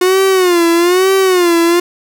45% pulse tone with vibrato, 360 Hz, F#4, 47 cents flat, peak -8 dBFS, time 0.01-1.8 s, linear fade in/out 5 ms, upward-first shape sine, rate 1.1 Hz, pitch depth 120 cents each way, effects none

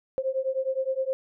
sine beating tone pair, 523.3 / 533 Hz, C5 / C5, 0 / +32 cents, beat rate 9.7 Hz, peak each -28 dBFS, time 0.18-1.13 s, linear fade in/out 0 ms, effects none

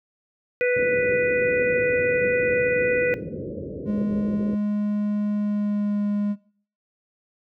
harmonic tone, 493.9 Hz, B4, in tune, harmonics 1 / 3 / 4 / 5, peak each -19 / -30 / -28 / -28 dBFS, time 0.61-3.14 s, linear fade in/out 0 ms
white low-pass noise, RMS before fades -32 dBFS, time 0.76-4.55 s, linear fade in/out 5 ms, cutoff 550 Hz, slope 96 dB/octave
triangle tone with pitch glide, 207.7 to 205.6 Hz, G#3 to G#3, 0 to -17 cents, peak -19 dBFS, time 3.85-6.36 s, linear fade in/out 50 ms, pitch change -17 cents, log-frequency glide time 5.35-6.04 s
effects noise-tail reverb RT60 0.5 s tail -20 dB re dry + high-pass 80 Hz 12 dB/octave

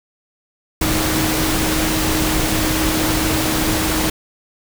sine tone in noise, 314.4 Hz, D#4, 18 cents sharp, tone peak -21 dBFS, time 0.81-4.1 s, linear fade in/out 5 ms, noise pink, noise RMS -19 dBFS, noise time 0.81-4.1 s, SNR -5 dB, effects none

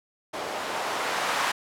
violet noise with low-pass filter sweep, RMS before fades -29 dBFS, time 0.33-1.52 s, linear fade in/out 10 ms, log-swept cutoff 580 to 1100 Hz, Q 1.1, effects none

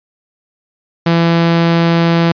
sawtooth tone, 167.9 Hz, E3, 32 cents sharp, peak -5 dBFS, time 1.06-2.32 s, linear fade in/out 5 ms, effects resampled to 11025 Hz

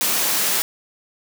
white high-pass noise, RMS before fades -20 dBFS, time 0.01-0.62 s, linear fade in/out 0 ms, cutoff 160 Hz, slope 24 dB/octave, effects none

